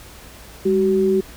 sine tone pair together, 201.4 / 379.5 Hz, G3 / F#4, +47 / +44 cents, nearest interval major seventh, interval 1097 cents, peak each -20 / -15 dBFS, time 0.65-1.21 s, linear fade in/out 10 ms, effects added 60 Hz sine -45 dBFS peak until 1.36 s + pink hiss -42 dBFS RMS until 1.36 s

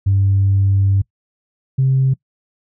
sine tone pair in turn, 98 / 132.89 Hz, G2 / C3, 0 / +27 cents, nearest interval perfect fourth, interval 527 cents, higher second, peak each -10 dBFS, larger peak neither, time 0.06-1.02 / 1.78-2.14 s, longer first, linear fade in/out 10 ms, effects noise-tail reverb RT60 0.1 s tail -22 dB re dry + tanh soft clip ceiling -7 dBFS

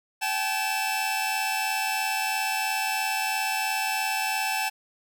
sawtooth tone cluster, 774 / 857 / 2648 Hz, G5 / A5 / E7, -22 / -46 / +7 cents, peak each -26 dBFS, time 0.21-4.7 s, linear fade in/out 20 ms, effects none

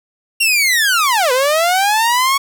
sawtooth linear two-way sweep, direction down then up, 2794 to 489.4 to 1117 Hz, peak -8 dBFS, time 0.4-2.38 s, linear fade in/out 10 ms, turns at 1.32 s, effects none

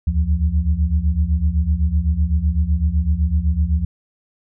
sine tone cluster, 71.4 / 79.3 / 173.9 Hz, D2 / D#2 / F3, -48 / +33 / -7 cents, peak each -18 / -18 / -25 dBFS, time 0.07-3.85 s, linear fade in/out 5 ms, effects none

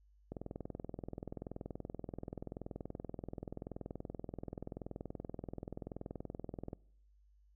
click train, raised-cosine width 2 ms, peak -29 dBFS, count 135, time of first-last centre 0.32-6.731 s, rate 20.9 Hz, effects noise-tail reverb RT60 0.7 s tail -25 dB re dry + added 50 Hz sine -64 dBFS peak until 7.55 s

